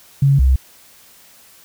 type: tone pair in turn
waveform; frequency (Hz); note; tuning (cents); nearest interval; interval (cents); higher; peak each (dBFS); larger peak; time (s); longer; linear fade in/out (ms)
sine; 138.59 / 65.41; C#3 / C2; 0 / 0; octave + minor second; 1300; first; -9; neither; 0.22-0.39 / 0.39-0.56; neither; 5
effects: white hiss -47 dBFS RMS until 1.64 s